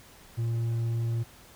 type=tone with hard clipping; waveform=sine; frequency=115.7 Hz; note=A#2; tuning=13 cents flat; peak=-27 dBFS; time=0.37-1.24 s; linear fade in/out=20 ms; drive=3 dB; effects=pink hiss -53 dBFS RMS until 1.55 s